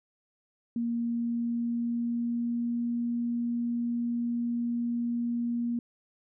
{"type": "tone with pitch glide", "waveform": "sine", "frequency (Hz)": [234.5, 237.2], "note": ["A#3", "A#3"], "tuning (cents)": [11, 30], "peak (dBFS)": -27, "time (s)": [0.76, 5.79], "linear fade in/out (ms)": 2, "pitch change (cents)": 19, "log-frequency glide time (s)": [0.9, 2.9], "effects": []}